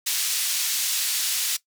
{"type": "band-pass noise", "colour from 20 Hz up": "pink", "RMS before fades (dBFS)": -25, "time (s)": [0.06, 1.57], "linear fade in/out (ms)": 10, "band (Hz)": [3700, 16000], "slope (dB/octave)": 12, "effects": ["noise-tail reverb RT60 0.1 s tail -18 dB re dry"]}